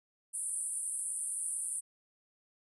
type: band-pass noise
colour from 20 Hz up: pink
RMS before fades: -37 dBFS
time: 0.33-1.81 s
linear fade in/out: 20 ms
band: 8800 to 10000 Hz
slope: 96 dB/octave
effects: none